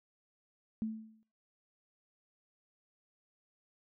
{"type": "tone with exponential decay", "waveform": "sine", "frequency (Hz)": 219.9, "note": "A3", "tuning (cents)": -1, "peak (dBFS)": -30, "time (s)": [0.82, 1.23], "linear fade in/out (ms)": 0, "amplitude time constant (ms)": 89, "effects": ["noise-tail reverb RT60 0.5 s tail -24 dB re dry"]}